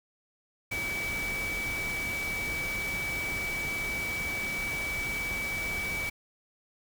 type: tone in noise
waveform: sine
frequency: 2290 Hz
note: D7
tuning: 44 cents flat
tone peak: -31 dBFS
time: 0.71-6.1 s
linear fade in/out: 10 ms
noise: pink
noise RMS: -38 dBFS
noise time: 0.71-6.1 s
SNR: +4 dB
effects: none